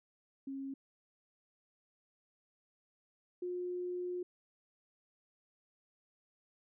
sine tone pair in turn, 271.6 / 358.1 Hz, C#4 / F4, -35 / +43 cents, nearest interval perfect fourth, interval 478 cents, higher second, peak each -39 / -36 dBFS, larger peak second, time 0.47-0.74 / 3.42-4.23 s, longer second, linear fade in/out 5 ms, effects none

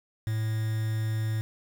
triangle tone with quantisation, 110 Hz, A2, in tune, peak -24 dBFS, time 0.27-1.41 s, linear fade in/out 0 ms, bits 7, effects none

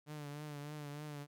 sawtooth tone with vibrato, 147.6 Hz, D3, 9 cents sharp, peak -40 dBFS, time 0.06-1.27 s, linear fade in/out 50 ms, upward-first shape triangle, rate 3.3 Hz, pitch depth 56 cents each way, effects none

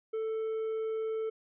triangle tone, 441.9 Hz, A4, 7 cents sharp, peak -29 dBFS, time 0.13-1.3 s, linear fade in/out 10 ms, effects resampled to 8000 Hz

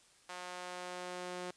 sawtooth tone with high-pass filter sweep, 180 Hz, F#3, 47 cents flat, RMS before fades -44 dBFS, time 0.29-1.51 s, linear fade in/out 5 ms, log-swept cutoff 840 to 360 Hz, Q 1, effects white hiss -65 dBFS RMS until 1.56 s + resampled to 22050 Hz

